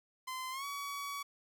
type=tone with pitch glide; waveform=sawtooth; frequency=1032 to 1131.9 Hz; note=C6 to C#6; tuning=-24 to +36 cents; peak=-35 dBFS; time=0.27-1.23 s; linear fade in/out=10 ms; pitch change=+160 cents; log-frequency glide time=0.51-0.65 s; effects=11-bit